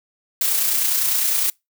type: noise with amplitude modulation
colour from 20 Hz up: blue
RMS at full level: -18 dBFS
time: 0.41-1.5 s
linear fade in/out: 2 ms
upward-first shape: sine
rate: 29.9 Hz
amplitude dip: 35%
effects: noise-tail reverb RT60 0.2 s tail -26 dB re dry